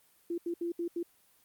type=tone bursts at uneven times; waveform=sine; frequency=342.4 Hz; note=F4; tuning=34 cents flat; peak=-31 dBFS; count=5; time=0.3-0.38 / 0.46-0.54 / 0.61-0.72 / 0.79-0.88 / 0.96-1.03 s; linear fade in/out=5 ms; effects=white hiss -66 dBFS RMS until 1.44 s + Opus 32 kbps